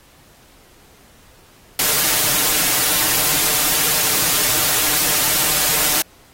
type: noise with comb filter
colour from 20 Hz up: white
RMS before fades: -17 dBFS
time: 1.79-6.02 s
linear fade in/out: 2 ms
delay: 6.6 ms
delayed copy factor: +0.55
effects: pink hiss -50 dBFS RMS until 6.33 s + AAC 48 kbps